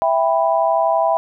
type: chord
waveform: sine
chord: E minor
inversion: none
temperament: just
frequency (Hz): 659.3 / 791.1 / 988.9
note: E5 / G5 / B5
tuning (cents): 0 / +16 / +2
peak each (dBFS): -16 / -19 / -20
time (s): 0.02-1.17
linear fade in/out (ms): 0
effects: none